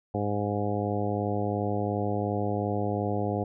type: harmonic tone with a mistuned harmonic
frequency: 102.8 Hz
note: G#2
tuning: 17 cents flat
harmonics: 1 / 2 / 3 / 4 / 5 / 6 / 7 / 8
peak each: -31 / -33 / -34 / -34 / -34 / -39 / -34 / -40 dBFS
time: 0.14-3.44 s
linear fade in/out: 5 ms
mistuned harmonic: 8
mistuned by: +24 cents
effects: none